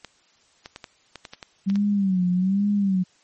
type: clicks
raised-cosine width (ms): 0.2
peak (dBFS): -19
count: 10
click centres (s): 0.047 / 0.659 / 0.761 / 0.842 / 1.157 / 1.252 / 1.335 / 1.428 / 1.7 / 1.757
type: tone with vibrato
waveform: sine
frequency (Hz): 191.6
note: G3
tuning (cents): -39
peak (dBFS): -18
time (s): 1.66-3.04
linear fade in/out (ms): 20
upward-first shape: sine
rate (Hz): 1.2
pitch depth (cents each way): 120
effects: white hiss -60 dBFS RMS until 3.23 s + MP3 32 kbps